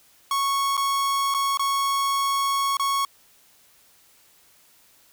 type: tone with dropouts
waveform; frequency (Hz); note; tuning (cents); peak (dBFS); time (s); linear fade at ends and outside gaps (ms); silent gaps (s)
45% pulse; 1105; C#6; -6; -21; 0.31-3.05; 2; 0.769-0.776 / 1.341-1.346 / 1.573-1.594 / 2.77-2.796
effects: white hiss -57 dBFS RMS until 5.12 s